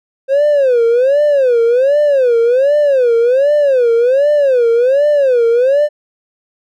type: tone with vibrato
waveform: triangle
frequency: 523.3 Hz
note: C5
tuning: in tune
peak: -5 dBFS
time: 0.28-5.89 s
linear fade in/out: 50 ms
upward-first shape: sine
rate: 1.3 Hz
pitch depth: 220 cents each way
effects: tanh soft clip ceiling -3 dBFS